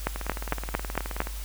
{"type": "two click trains", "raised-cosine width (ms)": 0.5, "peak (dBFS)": [-18, -9], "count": [22, 6], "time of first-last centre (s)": [[0.16, 1.271], [0.07, 1.204]], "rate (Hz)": [18.9, 4.41], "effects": ["added 50 Hz sine -33 dBFS peak until 1.44 s", "white hiss -43 dBFS RMS until 1.44 s"]}